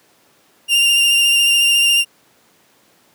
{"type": "tone with vibrato", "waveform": "40% pulse", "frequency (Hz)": 2794, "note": "F7", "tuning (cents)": 0, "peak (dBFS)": -10, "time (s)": [0.68, 2.05], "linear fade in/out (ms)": 50, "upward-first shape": "triangle", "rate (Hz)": 14, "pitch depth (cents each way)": 24, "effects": ["pink hiss -54 dBFS RMS until 3.14 s", "high-pass 200 Hz 12 dB/octave"]}